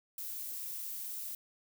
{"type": "noise", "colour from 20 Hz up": "violet", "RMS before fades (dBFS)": -41, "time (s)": [0.18, 1.35], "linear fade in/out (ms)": 2, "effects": []}